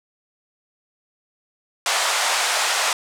pink band-pass noise, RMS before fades -21 dBFS, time 1.86-2.93 s, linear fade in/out 2 ms, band 670 to 9300 Hz, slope 24 dB/octave, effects none

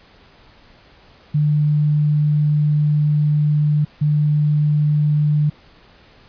sine tone bursts at uneven times, 149.4 Hz, D3, 30 cents sharp, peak -13 dBFS, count 2, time 1.34-3.85 / 4.01-5.5 s, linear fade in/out 10 ms, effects pink hiss -49 dBFS RMS until 6.28 s + resampled to 11025 Hz

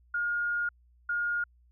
sine tone bursts at uneven times, 1424 Hz, F6, 33 cents sharp, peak -27 dBFS, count 2, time 0.14-0.69 / 1.09-1.44 s, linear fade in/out 5 ms, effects added 60 Hz sine -59 dBFS peak until 1.71 s

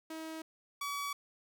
sawtooth tone pair in turn, 319.6 / 1138.9 Hz, D#4 / C#6, +47 / +46 cents, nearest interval octave + minor seventh, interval 2199 cents, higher second, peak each -37 / -32 dBFS, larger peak second, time 0.1-0.42 / 0.81-1.13 s, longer neither, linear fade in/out 5 ms, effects none

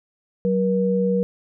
sine tone pair together, 187.9 / 478.6 Hz, F#3 / A#4, +27 / +46 cents, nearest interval octave + major third, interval 1619 cents, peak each -20 dBFS, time 0.45-1.23 s, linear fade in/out 0 ms, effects none

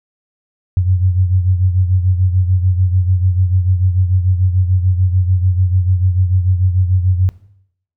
sine beating tone pair, 91 / 97.8 Hz, F#2 / G2, -28 / -4 cents, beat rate 6.8 Hz, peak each -11 / -18 dBFS, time 0.77-7.29 s, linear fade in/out 0 ms, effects noise-tail reverb RT60 0.7 s tail -17 dB re dry

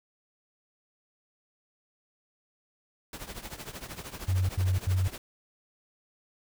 pink noise with tremolo, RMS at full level -38 dBFS, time 3.13-5.18 s, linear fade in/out 2 ms, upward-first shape triangle, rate 13 Hz, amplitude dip 85%
sine tone bursts, 92.9 Hz, F#2, 7 cents sharp, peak -23 dBFS, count 3, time 4.28-5.078 s, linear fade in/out 5 ms, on 210 ms, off 84 ms
effects none

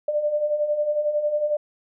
sine beating tone pair, 587.3 / 598.3 Hz, D5 / D5, 0 / +32 cents, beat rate 11 Hz, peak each -28 / -21 dBFS, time 0.08-1.57 s, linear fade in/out 5 ms, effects none

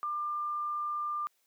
sine tone, 1195 Hz, D6, 30 cents sharp, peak -31 dBFS, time 0.03-1.27 s, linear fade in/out 0 ms, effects white hiss -73 dBFS RMS until 1.46 s + high-pass 300 Hz 12 dB/octave

